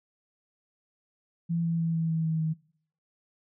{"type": "tone with pitch steps", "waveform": "sine", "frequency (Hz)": [168.2, 166.56, 164.93, 163.32, 161.72, 160.14, 158.58], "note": ["E3", "E3", "E3", "E3", "E3", "E3", "D#3"], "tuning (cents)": [35, 18, 1, -16, -33, -50, 33], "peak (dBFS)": -25, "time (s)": [1.49, 2.54], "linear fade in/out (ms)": 20, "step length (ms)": 150, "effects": ["noise-tail reverb RT60 0.6 s tail -22 dB re dry"]}